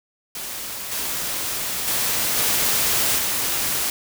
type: noise with level steps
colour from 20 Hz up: white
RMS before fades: -31 / -26 / -22 / -20 / -23 dBFS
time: 0.35-3.9 s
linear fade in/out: 2 ms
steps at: 0.91 / 1.87 / 2.37 / 3.18 s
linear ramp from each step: 10 ms
effects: none